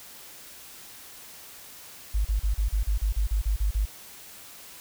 sine tone bursts, 51 Hz, G#1, 31 cents flat, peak -21 dBFS, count 12, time 2.14-3.856 s, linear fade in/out 10 ms, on 110 ms, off 36 ms, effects white hiss -46 dBFS RMS until 4.8 s

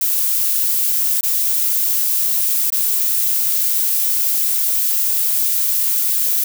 violet noise with dropouts, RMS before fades -17 dBFS, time 0.01-6.44 s, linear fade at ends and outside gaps 5 ms, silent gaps 1.21-1.23 / 2.703-2.722 s, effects none

